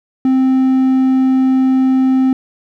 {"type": "tone", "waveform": "triangle", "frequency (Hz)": 261.6, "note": "C4", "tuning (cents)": 0, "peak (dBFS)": -7, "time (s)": [0.25, 2.33], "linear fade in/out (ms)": 2, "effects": []}